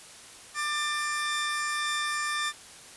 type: tone pair together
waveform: sawtooth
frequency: 1190 / 1784.1 Hz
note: D6 / A6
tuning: +22 / +24 cents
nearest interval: perfect fifth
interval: 702 cents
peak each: -27 dBFS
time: 0.54-2.53 s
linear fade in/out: 50 ms
effects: white hiss -48 dBFS RMS until 2.96 s + resampled to 24000 Hz